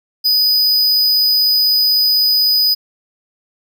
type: tone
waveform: square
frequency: 4978 Hz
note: D#8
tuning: in tune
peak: -11 dBFS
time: 0.24-2.75 s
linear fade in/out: 20 ms
effects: none